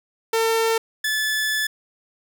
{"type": "tone pair in turn", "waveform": "sawtooth", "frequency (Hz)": [451.4, 1732], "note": ["A4", "A6"], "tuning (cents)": [44, -28], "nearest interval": "octave + major seventh", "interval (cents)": 2328, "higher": "second", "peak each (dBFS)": [-14, -17], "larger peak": "first", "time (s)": [[0.33, 0.78], [1.04, 1.67]], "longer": "second", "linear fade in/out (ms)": 5, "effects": []}